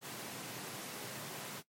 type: high-pass noise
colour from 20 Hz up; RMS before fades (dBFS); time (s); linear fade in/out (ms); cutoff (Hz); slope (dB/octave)
pink; -45; 0.01-1.63; 50; 120; 48
effects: noise-tail reverb RT60 0.1 s tail -18 dB re dry + MP3 64 kbps